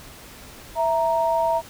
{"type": "tone pair together", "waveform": "sine", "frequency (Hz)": [659.3, 932.4], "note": ["E5", "A#5"], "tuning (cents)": [0, 0], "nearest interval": "tritone", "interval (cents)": 600, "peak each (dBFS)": -21, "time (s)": [0.75, 1.62], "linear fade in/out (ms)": 50, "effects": ["pink hiss -43 dBFS RMS until 1.69 s"]}